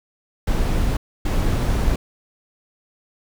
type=noise bursts at uneven times; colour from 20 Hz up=brown; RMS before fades=-19 dBFS; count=2; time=0.47-0.97 / 1.25-1.96 s; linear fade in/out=5 ms; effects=none